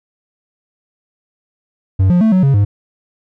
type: tone with pitch steps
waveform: triangle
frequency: 95.2 / 176.9 / 220.9 / 185.9 / 137.6 / 101.7 Hz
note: F#2 / F3 / A3 / F#3 / C#3 / G#2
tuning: +50 / +23 / +7 / +8 / -12 / -36 cents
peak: -6 dBFS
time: 1.99-2.65 s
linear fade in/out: 10 ms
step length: 110 ms
effects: none